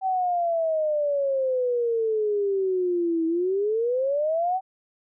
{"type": "exponential two-way sweep", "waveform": "sine", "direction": "down then up", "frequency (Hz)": [770, 323, 770], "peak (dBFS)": -21, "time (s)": [0.01, 4.61], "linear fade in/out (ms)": 50, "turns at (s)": 3.26, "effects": []}